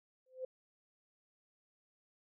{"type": "tone with exponential growth", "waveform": "sine", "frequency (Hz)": 515, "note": "C5", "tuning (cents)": -28, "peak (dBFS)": -35, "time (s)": [0.26, 0.45], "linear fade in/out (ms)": 5, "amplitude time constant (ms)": 40, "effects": []}